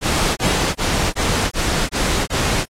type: noise bursts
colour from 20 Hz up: pink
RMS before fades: -18 dBFS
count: 7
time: 0.01-2.656 s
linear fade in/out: 50 ms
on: 360 ms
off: 21 ms
effects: low-pass 9000 Hz 12 dB/octave + AAC 48 kbps